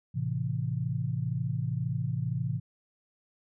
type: chord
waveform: sine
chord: A minor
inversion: none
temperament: just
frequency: 110 / 132 / 165 Hz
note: A2 / C3 / E3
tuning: 0 / +16 / +2 cents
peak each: -33 / -31 / -34 dBFS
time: 0.14-2.6 s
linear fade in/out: 20 ms
effects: none